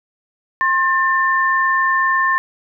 sine tone pair together, 1066 / 1788 Hz, C6 / A6, +32 / +27 cents, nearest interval major sixth, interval 895 cents, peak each -16 dBFS, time 0.61-2.38 s, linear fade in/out 0 ms, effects none

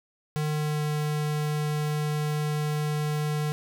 square tone with pitch glide, 151.7 to 150.39 Hz, D#3 to D3, -44 to +41 cents, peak -26 dBFS, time 0.36-3.52 s, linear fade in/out 0 ms, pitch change -15 cents, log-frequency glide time 0.51-0.83 s, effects none

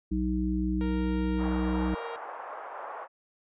harmonic tone, 62.6 Hz, B1, 24 cents sharp, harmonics 1 / 3 / 5, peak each -30 / -30 / -30 dBFS, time 0.11-1.95 s, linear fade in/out 10 ms
sawtooth tone, 466.2 Hz, A#4, in tune, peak -33 dBFS, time 0.81-2.16 s, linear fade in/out 0 ms
white band-pass noise, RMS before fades -40 dBFS, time 1.37-3.08 s, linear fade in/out 50 ms, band 550 to 1200 Hz, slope 24 dB/octave
effects resampled to 8000 Hz

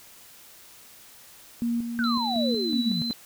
sine tone with tremolo, 235 Hz, A#3, 14 cents sharp, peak -23 dBFS, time 1.62-3.11 s, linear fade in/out 0 ms, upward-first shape square, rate 2.7 Hz, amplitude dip 50%
sine exponential sweep, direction down, 1568 to 155.56 Hz, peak -27 dBFS, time 1.99-3.02 s, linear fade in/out 0 ms
sine tone with vibrato, 3999 Hz, B7, 21 cents sharp, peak -29 dBFS, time 2.04-3.13 s, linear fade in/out 0 ms, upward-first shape sine, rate 2.2 Hz, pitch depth 30 cents each way
effects white hiss -50 dBFS RMS until 3.25 s

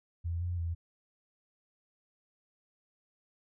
sine tone with pitch steps, 84.8 / 88.1 / 84.2 Hz, E2 / F2 / E2, +50 / +16 / +37 cents, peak -31 dBFS, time 0.24-0.75 s, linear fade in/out 20 ms, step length 170 ms, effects none

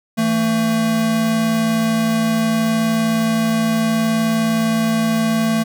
square tone pair together, 164.81 / 224.1 Hz, E3 / A3, 0 / +32 cents, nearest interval perfect fourth, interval 532 cents, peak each -25 / -16 dBFS, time 0.17-5.64 s, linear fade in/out 20 ms, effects none

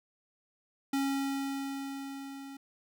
square tone with level ramp, 274.5 Hz, C#4, 17 cents flat, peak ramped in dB -28 to -44 dBFS, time 0.93-2.57 s, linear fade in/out 5 ms, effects none

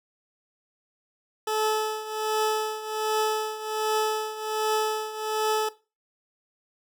20% pulse tone with tremolo, 432.9 Hz, A4, 28 cents flat, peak -17 dBFS, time 1.47-5.69 s, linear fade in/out 5 ms, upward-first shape triangle, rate 1.3 Hz, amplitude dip 80%, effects noise-tail reverb RT60 0.3 s tail -17 dB re dry

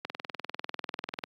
click train, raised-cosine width 0.3 ms, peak -17 dBFS, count 25, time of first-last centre 0.05-1.238 s, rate 20.2 Hz, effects high-pass 200 Hz 12 dB/octave + AAC 32 kbps

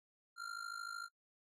square tone with amplitude modulation, 1388 Hz, F6, 11 cents flat, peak -40 dBFS, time 0.36-1.09 s, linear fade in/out 50 ms, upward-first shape sine, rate 53.2 Hz, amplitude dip 80%, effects noise-tail reverb RT60 0.1 s tail -21 dB re dry + low-pass 9000 Hz 12 dB/octave

